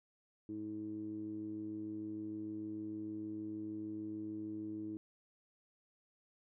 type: tone with low-pass filter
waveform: 15% pulse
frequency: 106.6 Hz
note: G#2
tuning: 46 cents sharp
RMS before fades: -43 dBFS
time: 0.49-4.97 s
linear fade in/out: 0 ms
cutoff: 320 Hz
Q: 6.9
effects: none